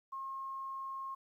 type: tone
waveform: sine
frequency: 1075 Hz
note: C6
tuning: 47 cents sharp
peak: -39 dBFS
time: 0.12-1.15 s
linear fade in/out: 10 ms
effects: 12-bit